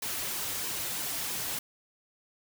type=noise with flanger; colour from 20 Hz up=white; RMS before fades=-34 dBFS; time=0.02-1.59 s; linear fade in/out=5 ms; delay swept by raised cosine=1.4 to 5 ms; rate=3.1 Hz; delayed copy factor=-0.55; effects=none